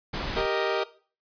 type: noise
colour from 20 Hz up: pink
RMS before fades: -31 dBFS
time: 0.13-0.42 s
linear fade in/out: 10 ms
type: chord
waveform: sawtooth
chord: Eb major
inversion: first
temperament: equal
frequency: 392 / 466.2 / 622.3 Hz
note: G4 / Bb4 / Eb5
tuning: 0 / 0 / 0 cents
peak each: -25 dBFS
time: 0.36-0.84 s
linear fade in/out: 10 ms
type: noise with exponential growth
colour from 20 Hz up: brown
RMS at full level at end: -30 dBFS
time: 0.38-0.46 s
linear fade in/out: 5 ms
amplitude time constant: 16 ms
effects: noise-tail reverb RT60 0.4 s tail -17 dB re dry + resampled to 11025 Hz